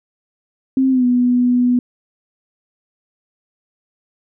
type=tone with pitch glide; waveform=sine; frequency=264.2 to 246.5 Hz; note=C4 to B3; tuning=+17 to -3 cents; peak=-11 dBFS; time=0.77-1.79 s; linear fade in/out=2 ms; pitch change=-120 cents; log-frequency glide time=0.9-1.05 s; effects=none